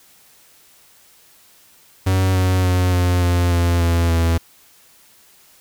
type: tone with pitch steps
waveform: 45% pulse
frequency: 94.1 / 92.48 / 90.89 / 89.33 / 87.8 / 86.29 / 84.81 / 83.35 Hz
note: F#2 / F#2 / F#2 / F2 / F2 / F2 / E2 / E2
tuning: +30 / 0 / -30 / +40 / +10 / -20 / +50 / +20 cents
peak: -14 dBFS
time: 2.06-4.38 s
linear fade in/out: 10 ms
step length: 290 ms
effects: white hiss -51 dBFS RMS until 5.6 s